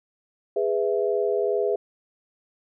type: chord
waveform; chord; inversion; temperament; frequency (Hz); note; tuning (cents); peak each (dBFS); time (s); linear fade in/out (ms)
sine; E major; first; just; 412 / 494.4 / 659.3; G#4 / B4 / E5; -14 / +2 / 0; -23 / -26 / -28; 0.56-1.76; 5
effects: none